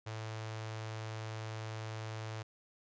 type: tone with notch filter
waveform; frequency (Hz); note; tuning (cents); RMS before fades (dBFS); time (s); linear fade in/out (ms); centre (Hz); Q
sawtooth; 110; A2; 0; -42; 0.06-2.43; 10; 230; 0.7
effects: resampled to 16000 Hz